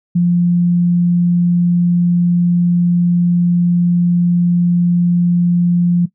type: tone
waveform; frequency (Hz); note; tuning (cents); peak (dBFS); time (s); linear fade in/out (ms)
sine; 174.61; F3; 0; -9; 0.15-6.06; 10
effects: noise-tail reverb RT60 0.1 s tail -17 dB re dry